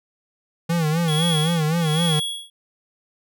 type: tone with vibrato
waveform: square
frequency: 161.6 Hz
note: E3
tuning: 34 cents flat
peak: -19 dBFS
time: 0.69-2.2 s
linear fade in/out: 10 ms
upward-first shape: sine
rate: 3.9 Hz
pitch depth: 110 cents each way
type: tone with tremolo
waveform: square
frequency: 3339 Hz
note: G#7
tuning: 9 cents sharp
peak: -22 dBFS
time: 1.08-2.5 s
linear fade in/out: 2 ms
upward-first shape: sine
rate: 1.2 Hz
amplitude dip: 100%
effects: none